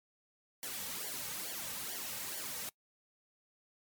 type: noise with flanger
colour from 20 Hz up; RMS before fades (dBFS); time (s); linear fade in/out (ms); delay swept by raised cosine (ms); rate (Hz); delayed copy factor
white; -41; 0.63-2.69; 0; 0.77 to 2.97; 2.3; -0.8
effects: noise-tail reverb RT60 0.1 s tail -23 dB re dry + MP3 96 kbps